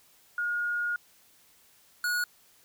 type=tone pair in turn; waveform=sine / square; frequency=1432 / 1452.8 Hz; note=F6 / F#6; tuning=+43 / -32 cents; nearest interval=unison; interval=25 cents; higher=second; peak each=-27 dBFS; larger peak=neither; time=0.38-0.96 / 2.04-2.24 s; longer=first; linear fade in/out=2 ms; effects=white hiss -61 dBFS RMS until 2.64 s